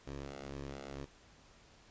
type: ring-modulated tone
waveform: 10% pulse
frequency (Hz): 69.3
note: C#2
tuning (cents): 0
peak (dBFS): -32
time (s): 0.06-1.06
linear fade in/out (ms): 20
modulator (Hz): 209
effects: pink hiss -62 dBFS RMS until 1.9 s + resampled to 16000 Hz